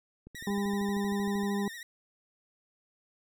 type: click train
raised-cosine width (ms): 3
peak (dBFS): -35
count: 16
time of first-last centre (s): 0.27-1.433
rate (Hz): 12.9
type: tone with vibrato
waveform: sawtooth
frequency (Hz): 1864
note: A#6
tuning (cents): -1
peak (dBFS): -38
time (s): 0.35-1.83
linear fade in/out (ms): 2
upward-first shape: sine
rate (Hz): 13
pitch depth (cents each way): 73
type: harmonic tone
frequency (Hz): 201.3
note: G3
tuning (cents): +46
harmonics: 1 / 2 / 4 / 5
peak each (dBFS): -29 / -35 / -41 / -43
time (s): 0.47-1.68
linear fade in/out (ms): 2
effects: none